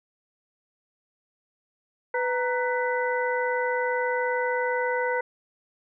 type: harmonic tone with a mistuned harmonic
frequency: 497.5 Hz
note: B4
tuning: 13 cents sharp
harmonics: 1 / 2 / 3 / 4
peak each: -26 / -29 / -31 / -32 dBFS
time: 2.14-5.21 s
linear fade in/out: 5 ms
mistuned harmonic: 2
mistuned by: -110 cents
effects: none